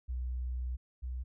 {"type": "tone pair in turn", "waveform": "sine", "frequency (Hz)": [62.2, 62.67], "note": ["B1", "B1"], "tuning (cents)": [13, 26], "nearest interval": "unison", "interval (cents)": 13, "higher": "second", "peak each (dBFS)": [-33, -35], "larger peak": "first", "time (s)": [[0.08, 0.77], [1.02, 1.24]], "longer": "first", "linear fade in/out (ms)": 20, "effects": []}